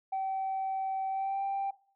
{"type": "tone with pitch glide", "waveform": "sine", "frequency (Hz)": [769, 786.5], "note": ["G5", "G5"], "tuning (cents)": [-33, 6], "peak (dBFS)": -28, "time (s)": [0.12, 1.71], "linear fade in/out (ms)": 10, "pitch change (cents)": 39, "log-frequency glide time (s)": [1.09, 1.42], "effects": ["noise-tail reverb RT60 0.4 s tail -17 dB re dry", "tanh soft clip ceiling -27 dBFS"]}